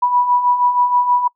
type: beating tone pair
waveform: sine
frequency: 976 / 982.3 Hz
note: B5 / B5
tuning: -21 / -10 cents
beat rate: 6.3 Hz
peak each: -20 / -13 dBFS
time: 0.02-1.28 s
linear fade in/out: 10 ms
effects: noise-tail reverb RT60 0.1 s tail -25 dB re dry